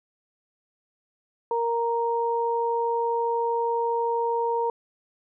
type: tone pair together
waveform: sine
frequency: 466.2 / 932.4 Hz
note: A#4 / A#5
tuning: 0 / 0 cents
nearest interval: octave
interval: 1200 cents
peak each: -25 dBFS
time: 1.51-4.7 s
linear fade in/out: 2 ms
effects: none